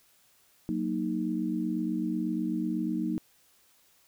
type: chord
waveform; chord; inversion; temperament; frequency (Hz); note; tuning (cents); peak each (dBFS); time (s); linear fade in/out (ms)
sine; D# minor; first; equal; 185 / 233.1 / 311.1; F#3 / A#3 / D#4; 0 / 0 / 0; -33 / -32 / -31; 0.69-3.18; 0
effects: white hiss -64 dBFS RMS until 4.07 s